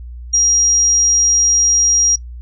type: tone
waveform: sine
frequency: 5700 Hz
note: F8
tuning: 34 cents sharp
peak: -10 dBFS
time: 0.33-2.16 s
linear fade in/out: 10 ms
effects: noise-tail reverb RT60 0.1 s tail -22 dB re dry + added 60 Hz sine -28 dBFS peak until 2.41 s